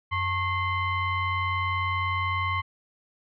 sine tone with frequency modulation, 1086 Hz, C#6, 36 cents flat, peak -24 dBFS, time 0.11-2.62 s, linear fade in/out 20 ms, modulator 993 Hz, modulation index 1.2, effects none

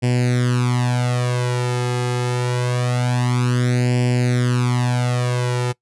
sawtooth tone with flanger, 123.47 Hz, B2, in tune, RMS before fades -19 dBFS, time 0.02-5.73 s, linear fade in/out 20 ms, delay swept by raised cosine 0.39 to 2.39 ms, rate 0.25 Hz, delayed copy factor +0.85, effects noise-tail reverb RT60 0.1 s tail -22 dB re dry + resampled to 24000 Hz

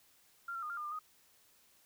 sine tone with pitch steps, 1386 / 1351 / 1222 / 1392 / 1209 / 1196 / 1247 Hz, F6 / E6 / D#6 / F6 / D6 / D6 / D#6, -14 / +42 / -32 / -6 / +50 / +31 / +3 cents, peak -38 dBFS, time 0.48-0.991 s, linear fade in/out 5 ms, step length 73 ms, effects white hiss -67 dBFS RMS until 1.85 s

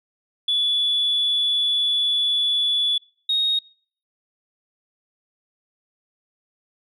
sine tone pair in turn, 3436 / 3740 Hz, A7 / A#7, -42 / +5 cents, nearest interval minor second, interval 147 cents, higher second, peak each -17 dBFS, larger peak neither, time 0.48-2.98 / 3.29-3.59 s, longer first, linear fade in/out 5 ms, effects noise-tail reverb RT60 0.5 s tail -24 dB re dry + tanh soft clip ceiling -13 dBFS

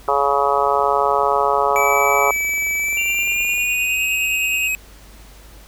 harmonic tone, 140.6 Hz, C#3, 25 cents sharp, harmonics 3 / 4 / 5 / 6 / 7 / 8 / 9, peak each -22 / -22 / -22 / -22 / -22 / -22 / -22 dBFS, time 0.08-2.31 s, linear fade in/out 2 ms
click train, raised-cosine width 1 ms, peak -27 dBFS, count 70, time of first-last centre 0.58-3.58 s, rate 23 Hz
square tone with pitch glide, 2300 to 2537 Hz, D7 to D#7, -37 to +33 cents, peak -19 dBFS, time 1.76-4.75 s, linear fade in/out 0 ms, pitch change +170 cents, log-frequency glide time 2.78-4.04 s
sine tone with tremolo, 2767 Hz, F7, 17 cents flat, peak -20 dBFS, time 2.97-4.68 s, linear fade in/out 5 ms, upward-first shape sine, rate 9.7 Hz, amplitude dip 55%
effects added 50 Hz sine -42 dBFS peak until 5.67 s + pink hiss -46 dBFS RMS until 5.67 s

